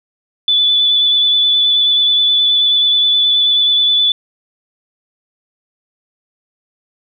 sine tone with vibrato, 3474 Hz, A7, 23 cents flat, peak -9 dBFS, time 0.48-4.12 s, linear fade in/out 2 ms, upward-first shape triangle, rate 9.4 Hz, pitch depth 19 cents each way, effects none

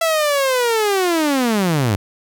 sawtooth linear sweep, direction down, 667 to 92.5 Hz, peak -11 dBFS, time 0.01-1.96 s, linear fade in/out 5 ms, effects none

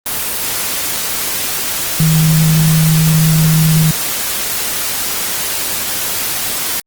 sine tone in noise, 158.5 Hz, D#3, 32 cents sharp, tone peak -8 dBFS, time 2-3.91 s, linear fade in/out 2 ms, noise white, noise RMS -18 dBFS, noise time 0.06-6.8 s, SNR +7 dB, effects Opus 24 kbps

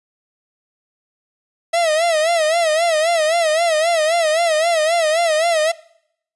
45% pulse tone with vibrato, 650 Hz, E5, 24 cents flat, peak -14 dBFS, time 1.73-5.72 s, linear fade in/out 10 ms, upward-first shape sine, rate 3.8 Hz, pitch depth 110 cents each way, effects noise-tail reverb RT60 0.7 s tail -22 dB re dry + resampled to 24000 Hz

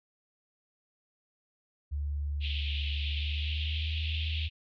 sine tone with pitch glide, 72.4 to 78.5 Hz, D2 to D#2, -24 to +16 cents, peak -30 dBFS, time 1.91-4.49 s, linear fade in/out 20 ms, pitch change +140 cents, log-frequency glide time 2.95-3.95 s
pink band-pass noise, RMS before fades -39 dBFS, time 2.4-4.5 s, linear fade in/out 50 ms, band 2600 to 3600 Hz, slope 48 dB/octave
effects none

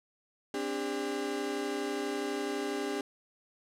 35% pulse chord, C suspended second, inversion none, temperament equal with one note detuned, 261.6 / 293.7 / 401.9 Hz, C4 / D4 / G4, 0 / 0 / +43 cents, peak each -38 / -35 / -33 dBFS, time 0.54-3.01 s, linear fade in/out 2 ms, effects low-pass 10000 Hz 12 dB/octave

